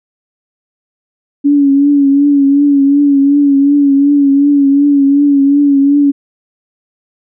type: tone with vibrato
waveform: sine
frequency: 282.1 Hz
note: C#4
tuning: 30 cents sharp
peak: -5 dBFS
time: 1.44-6.12 s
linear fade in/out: 20 ms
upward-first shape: triangle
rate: 2.7 Hz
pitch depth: 50 cents each way
effects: none